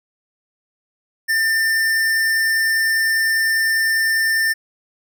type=tone; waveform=square; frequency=1795 Hz; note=A6; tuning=34 cents sharp; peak=-16 dBFS; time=1.28-4.54 s; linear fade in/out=20 ms; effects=none